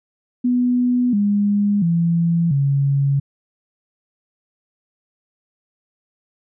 sine tone with pitch steps, 246.9 / 204.1 / 168.64 / 139.37 Hz, B3 / G#3 / E3 / C#3, 0 / -30 / +40 / +10 cents, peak -14 dBFS, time 0.44-3.2 s, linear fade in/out 10 ms, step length 690 ms, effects none

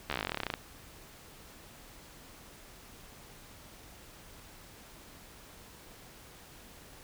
slowing click train, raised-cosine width 0.3 ms, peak -16 dBFS, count 20, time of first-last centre 0.1-0.539 s, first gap 13 ms, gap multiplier 1.06, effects pink hiss -53 dBFS RMS until 7.03 s

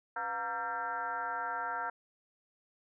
sine tone with frequency modulation, 1147 Hz, D6, 41 cents flat, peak -33 dBFS, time 0.16-1.9 s, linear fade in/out 5 ms, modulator 217 Hz, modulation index 2.2, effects none

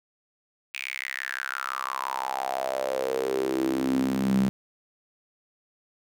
sawtooth tone with high-pass filter sweep, 65.9 Hz, C2, 13 cents sharp, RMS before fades -28 dBFS, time 0.74-4.49 s, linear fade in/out 0 ms, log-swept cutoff 2500 to 180 Hz, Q 7.2, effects none

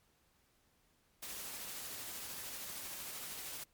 white noise with tremolo, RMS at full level -44 dBFS, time 1.22-3.64 s, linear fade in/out 10 ms, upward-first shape triangle, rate 13 Hz, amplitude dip 25%, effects pink hiss -73 dBFS RMS until 3.73 s + MP3 96 kbps

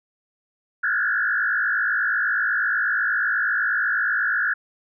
sine tone with frequency modulation, 1568 Hz, G6, in tune, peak -19 dBFS, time 0.83-4.54 s, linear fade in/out 10 ms, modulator 54.1 Hz, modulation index 3.1, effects none

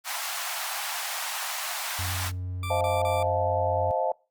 pink high-pass noise, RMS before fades -32 dBFS, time 0.04-2.32 s, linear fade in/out 50 ms, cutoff 690 Hz, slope 48 dB/octave
triangle tone, 91.1 Hz, F#2, 26 cents flat, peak -28 dBFS, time 1.99-3.91 s, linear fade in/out 0 ms
20% pulse tone bursts, 1174.7 Hz, D6, in tune, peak -29 dBFS, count 3, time 2.63-3.228 s, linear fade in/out 2 ms, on 180 ms, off 29 ms
sine chord, F dominant seventh, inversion second, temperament just, 523.8 / 628.6 / 698.5 / 873.1 Hz, C5 / Eb5 / F5 / A5, +2 / +18 / 0 / -14 cents, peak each -29 dBFS, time 2.7-4.12 s, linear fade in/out 5 ms
effects noise-tail reverb RT60 0.3 s tail -24 dB re dry + Opus 48 kbps

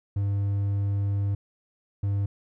triangle tone pair in turn, 100 / 100 Hz, G2 / G2, +35 / +35 cents, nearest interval unison, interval 0 cents, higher neither, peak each -21 dBFS, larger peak neither, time 0.16-1.35 / 2.03-2.26 s, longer first, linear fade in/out 5 ms, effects none

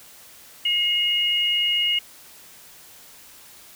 sine tone pair together, 2149 / 2869 Hz, C7 / F7, +46 / +46 cents, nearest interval perfect fourth, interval 500 cents, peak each -28 / -19 dBFS, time 0.65-1.99 s, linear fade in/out 5 ms, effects white hiss -47 dBFS RMS until 3.75 s

